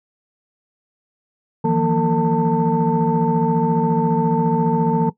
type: tone cluster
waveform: sine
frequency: 160.8 / 175.3 / 234.5 / 450.3 / 894 Hz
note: E3 / F3 / A#3 / A4 / A5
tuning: -43 / +7 / +11 / +40 / +27 cents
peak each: -20 dBFS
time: 1.64-5.1 s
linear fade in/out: 10 ms
effects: noise-tail reverb RT60 0.1 s tail -18 dB re dry + tanh soft clip ceiling -7 dBFS